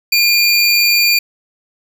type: tone pair together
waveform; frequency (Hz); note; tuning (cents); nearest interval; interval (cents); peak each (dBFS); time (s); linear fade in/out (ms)
square; 2420 / 4627; D#7 / D8; -49 / -27; major seventh; 1122; -13; 0.12-1.19; 5
effects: none